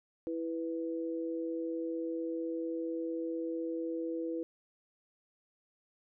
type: tone pair together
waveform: sine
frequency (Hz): 329.6 / 493.9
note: E4 / B4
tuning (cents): 0 / 0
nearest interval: perfect fifth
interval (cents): 700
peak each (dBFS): -35 / -38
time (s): 0.27-4.43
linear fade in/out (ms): 0
effects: none